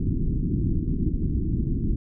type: low-pass noise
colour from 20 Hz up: pink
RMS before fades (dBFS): -24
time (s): 0-1.96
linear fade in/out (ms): 5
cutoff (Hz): 330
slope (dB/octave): 48
effects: none